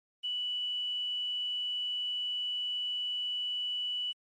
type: tone with quantisation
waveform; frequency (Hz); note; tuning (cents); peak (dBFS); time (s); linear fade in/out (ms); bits
sine; 2960; F#7; 0; -31; 0.23-4.13; 20; 10
effects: MP3 48 kbps